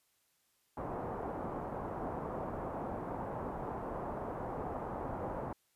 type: low-pass noise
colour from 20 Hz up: white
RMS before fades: -40 dBFS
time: 0.77-5.53 s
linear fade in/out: 5 ms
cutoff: 950 Hz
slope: 24 dB/octave
effects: white hiss -75 dBFS RMS until 5.75 s + resampled to 32000 Hz